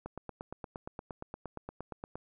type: click train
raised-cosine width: 1 ms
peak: -26 dBFS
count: 19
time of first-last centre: 0.06-2.155 s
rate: 8.59 Hz
effects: none